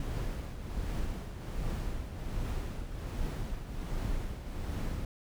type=noise with tremolo; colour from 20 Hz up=brown; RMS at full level=-33 dBFS; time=0-5.05 s; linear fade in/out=2 ms; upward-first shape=triangle; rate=1.3 Hz; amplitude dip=60%; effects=none